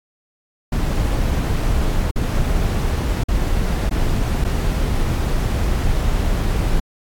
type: noise with dropouts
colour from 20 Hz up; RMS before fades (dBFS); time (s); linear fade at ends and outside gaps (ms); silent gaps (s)
brown; -18; 0.72-6.8; 5; 2.111-2.158 / 3.237-3.284 / 3.895-3.91 / 4.442-4.446
effects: AAC 64 kbps